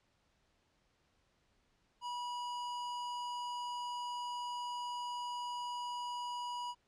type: tone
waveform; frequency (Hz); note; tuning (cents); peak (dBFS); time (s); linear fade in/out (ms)
square; 972; B5; -28; -39; 2.01-6.75; 50
effects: pink hiss -75 dBFS RMS until 6.87 s + low-pass 6000 Hz 12 dB/octave